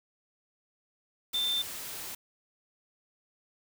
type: tone in noise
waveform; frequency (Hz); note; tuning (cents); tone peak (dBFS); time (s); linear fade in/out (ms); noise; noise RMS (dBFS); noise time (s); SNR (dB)
sine; 3564; A7; +22; -27; 1.34-1.62; 5; white; -40; 1.33-2.15; +10
effects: none